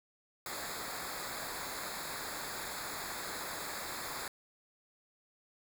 pink noise with comb filter, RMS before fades -41 dBFS, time 0.46-4.28 s, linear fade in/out 2 ms, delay 0.34 ms, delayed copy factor -0.85, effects none

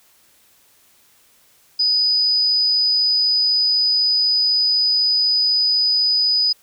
sine tone, 4978 Hz, D#8, in tune, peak -14 dBFS, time 1.79-6.53 s, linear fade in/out 10 ms, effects white hiss -55 dBFS RMS until 6.62 s

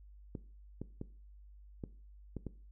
clicks, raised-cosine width 3 ms, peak -27 dBFS, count 6, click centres 0.352 / 0.816 / 1.014 / 1.838 / 2.367 / 2.467 s, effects noise-tail reverb RT60 0.4 s tail -18 dB re dry + added 50 Hz sine -53 dBFS peak until 2.71 s

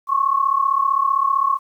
sine tone pair together, 1079 / 1114.5 Hz, C#6 / C#6, -47 / +9 cents, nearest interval minor second, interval 56 cents, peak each -18 dBFS, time 0.07-1.59 s, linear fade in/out 50 ms, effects 9-bit

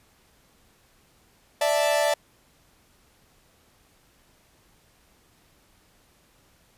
45% pulse chord, D suspended second, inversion none, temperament equal, 587.3 / 659.3 / 880 Hz, D5 / E5 / A5, 0 / 0 / 0 cents, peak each -23 / -25 / -28 dBFS, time 1.61-2.14 s, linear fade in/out 5 ms, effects pink hiss -61 dBFS RMS until 6.77 s + resampled to 32000 Hz

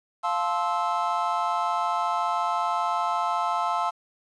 triangle chord, F major seventh, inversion none, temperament just, 698.5 / 873.1 / 1047.7 / 1309.6 Hz, F5 / A5 / C6 / E6, 0 / -14 / +2 / -12 cents, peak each -27 dBFS, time 0.23-3.91 s, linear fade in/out 20 ms, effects resampled to 22050 Hz + 9-bit

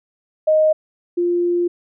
sine tone pair in turn, 622.3 / 349.3 Hz, D#5 / F4, 0 / 0 cents, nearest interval minor seventh, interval 1000 cents, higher first, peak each -11 / -15 dBFS, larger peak first, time 0.47-0.73 / 1.17-1.68 s, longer second, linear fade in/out 10 ms, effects none

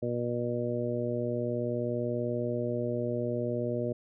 harmonic tone, 120.5 Hz, B2, 42 cents flat, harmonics 1 / 2 / 3 / 4 / 5, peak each -35 / -35 / -35 / -35 / -35 dBFS, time 0.02-3.93 s, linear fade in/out 10 ms, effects none

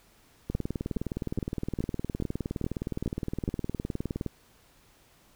two click trains, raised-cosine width 3 ms, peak -18 / -16 dBFS, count 74 / 8, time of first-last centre 0.5-4.263 / 0.55-3.479 s, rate 19.4 / 2.39 Hz, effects pink hiss -61 dBFS RMS until 5.35 s

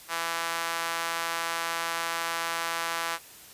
sawtooth tone with high-pass filter, 166.9 Hz, E3, 22 cents sharp, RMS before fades -31 dBFS, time 0.08-3.19 s, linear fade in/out 50 ms, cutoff 1100 Hz, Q 1.3, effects white hiss -49 dBFS RMS until 3.53 s + resampled to 32000 Hz

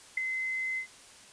sine tone with ADSR envelope, 2054 Hz, C7, 33 cents flat, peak -22 dBFS, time 0.17-0.87 s, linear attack 7 ms, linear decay 4 ms, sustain -8 dB, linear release 92 ms, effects white hiss -53 dBFS RMS until 1.32 s + resampled to 22050 Hz

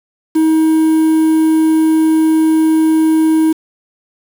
triangle tone with quantisation, 317.4 Hz, D#4, 35 cents sharp, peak -6 dBFS, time 0.35-3.53 s, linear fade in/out 10 ms, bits 5, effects none

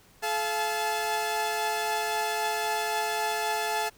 sawtooth tone cluster, 430.1 / 690 / 864 Hz, A4 / F5 / A5, -39 / -21 / -32 cents, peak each -30 / -29 / -25 dBFS, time 0.22-3.9 s, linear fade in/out 20 ms, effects pink hiss -58 dBFS RMS until 3.97 s

